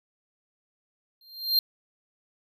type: tone with exponential growth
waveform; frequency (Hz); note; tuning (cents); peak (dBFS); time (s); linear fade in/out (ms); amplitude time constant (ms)
square; 4186; C8; 0; -17; 1.21-1.59; 2; 81
effects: none